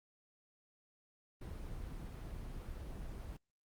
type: noise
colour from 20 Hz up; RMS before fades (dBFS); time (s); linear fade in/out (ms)
brown; -45; 1.41-3.37; 5
effects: Opus 24 kbps